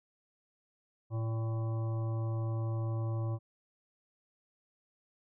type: harmonic tone with a mistuned harmonic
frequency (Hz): 112.2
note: A2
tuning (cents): +34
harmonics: 1 / 3 / 5 / 7 / 9 / 10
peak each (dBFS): -31 / -44 / -46 / -52 / -52 / -54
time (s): 1.1-3.39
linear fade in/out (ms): 50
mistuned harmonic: 5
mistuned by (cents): +30
effects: none